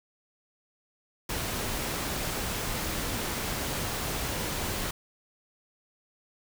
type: noise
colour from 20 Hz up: pink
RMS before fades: -32 dBFS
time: 1.29-4.91 s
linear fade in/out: 5 ms
effects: none